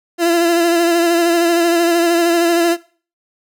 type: tone with vibrato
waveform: 30% pulse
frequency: 340 Hz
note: F4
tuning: 46 cents flat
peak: -9 dBFS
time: 0.18-2.77 s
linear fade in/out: 50 ms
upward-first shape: sine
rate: 13 Hz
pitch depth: 35 cents each way
effects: noise-tail reverb RT60 0.4 s tail -20 dB re dry